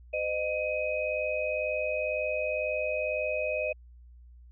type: tone cluster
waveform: sine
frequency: 511 / 613 / 2518 Hz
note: C5 / D#5 / D#7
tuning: -41 / -26 / +20 cents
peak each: -34 / -30 / -33 dBFS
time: 0.13-3.73 s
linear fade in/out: 10 ms
effects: added 60 Hz sine -49 dBFS peak until 4.51 s